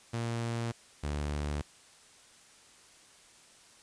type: tone pair in turn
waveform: sawtooth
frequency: 116.54 / 73.42 Hz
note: A#2 / D2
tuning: 0 / 0 cents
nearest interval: minor sixth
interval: 800 cents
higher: first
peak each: -28 dBFS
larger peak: neither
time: 0.13-0.72 / 1.03-1.62 s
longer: neither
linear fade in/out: 10 ms
effects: white hiss -58 dBFS RMS until 3.82 s + resampled to 22050 Hz